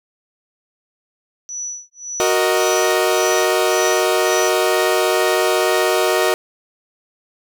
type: tone with tremolo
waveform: sine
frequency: 5920 Hz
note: F#8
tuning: in tune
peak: -23 dBFS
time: 1.49-4.49 s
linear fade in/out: 0 ms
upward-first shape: sine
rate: 1.8 Hz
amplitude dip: 100%
type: chord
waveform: sawtooth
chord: D# minor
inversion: first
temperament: equal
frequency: 370 / 466.2 / 622.3 Hz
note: F#4 / A#4 / D#5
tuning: 0 / 0 / 0 cents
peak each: -14 / -16 / -15 dBFS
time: 2.2-6.34 s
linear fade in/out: 0 ms
effects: none